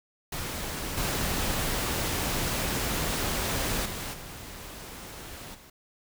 pink noise with level steps, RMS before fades -34 / -29 / -35 / -42 / -51 dBFS, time 0.32-5.7 s, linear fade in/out 5 ms, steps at 0.97 / 3.85 / 4.13 / 5.54 s, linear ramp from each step 10 ms, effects none

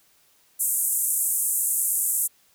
pink band-pass noise, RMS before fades -24 dBFS, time 0.59-2.28 s, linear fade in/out 20 ms, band 7900 to 14000 Hz, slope 48 dB/octave, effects white hiss -61 dBFS RMS until 2.54 s

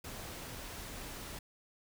pink noise, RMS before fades -45 dBFS, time 0.04-1.39 s, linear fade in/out 5 ms, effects none

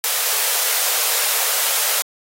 white high-pass noise, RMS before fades -19 dBFS, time 0.04-2.02 s, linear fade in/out 0 ms, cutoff 430 Hz, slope 96 dB/octave, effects AAC 48 kbps

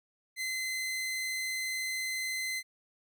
sawtooth tone, 2054 Hz, C7, 33 cents flat, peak -29 dBFS, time 0.36-2.63 s, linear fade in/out 50 ms, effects none

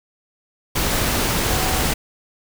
sine tone in noise, 750 Hz, F#5, 23 cents sharp, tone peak -29 dBFS, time 1.51-1.82 s, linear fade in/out 10 ms, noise pink, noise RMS -20 dBFS, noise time 0.75-1.94 s, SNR -12 dB, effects none

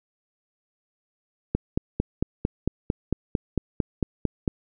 click train, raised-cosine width 3 ms, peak -9 dBFS, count 14, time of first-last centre 1.55-4.478 s, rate 4.44 Hz, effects none

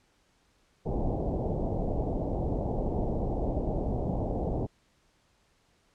pink low-pass noise, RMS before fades -30 dBFS, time 0.85-4.67 s, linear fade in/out 20 ms, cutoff 790 Hz, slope 48 dB/octave, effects pink hiss -68 dBFS RMS until 5.94 s + low-pass 8000 Hz 12 dB/octave

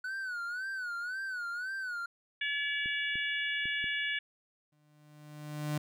triangle tone with vibrato, 1480 Hz, F#6, in tune, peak -33 dBFS, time 0.04-2.06 s, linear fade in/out 5 ms, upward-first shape sine, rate 1.9 Hz, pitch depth 110 cents each way
harmonic tone, 571 Hz, D5, 49 cents flat, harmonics 3 / 4 / 5 / 6, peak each -34 / -36 / -38 / -40 dBFS, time 2.41-4.19 s, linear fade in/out 5 ms
clicks, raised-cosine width 3 ms, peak -34 dBFS, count 4, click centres 2.859 / 3.156 / 3.656 / 3.842 s
35% pulse tone with exponential growth, 150 Hz, D3, 37 cents sharp, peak -28 dBFS, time 4.72-5.78 s, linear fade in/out 5 ms, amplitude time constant 230 ms
effects none

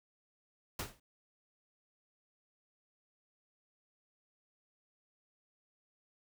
pink noise with exponential decay, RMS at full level -34 dBFS, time 0.79-1 s, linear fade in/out 5 ms, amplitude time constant 45 ms, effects none

